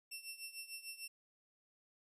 15% pulse tone with tremolo, 2700 Hz, E7, 41 cents sharp, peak -36 dBFS, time 0.11-1.08 s, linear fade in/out 10 ms, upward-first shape triangle, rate 6.7 Hz, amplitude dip 85%, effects 13-bit

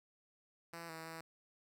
5% pulse tone with pitch steps, 167.9 / 161.7 / 163 Hz, E3 / E3 / E3, +32 / -33 / -19 cents, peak -35 dBFS, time 0.73-1.21 s, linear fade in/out 5 ms, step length 160 ms, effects none

